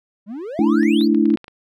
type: exponential sweep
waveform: triangle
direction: up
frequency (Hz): 190 to 4913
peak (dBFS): -25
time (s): 0.26-1.08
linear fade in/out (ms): 50
type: chord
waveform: sine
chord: A suspended fourth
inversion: none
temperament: equal with one note detuned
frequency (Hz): 220 / 292.3 / 329.6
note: A3 / D4 / E4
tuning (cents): 0 / -8 / 0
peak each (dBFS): -17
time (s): 0.59-1.36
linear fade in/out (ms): 2
type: clicks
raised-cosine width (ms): 0.3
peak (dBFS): -23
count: 9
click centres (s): 0.831 / 1.011 / 1.147 / 1.256 / 1.303 / 1.34 / 1.373 / 1.443 / 1.481
effects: none